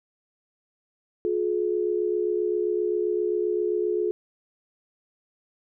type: tone pair together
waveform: sine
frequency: 357.1 / 424.7 Hz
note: F4 / G#4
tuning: +39 / +39 cents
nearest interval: minor third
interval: 300 cents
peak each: -25 dBFS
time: 1.25-4.11 s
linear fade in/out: 0 ms
effects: none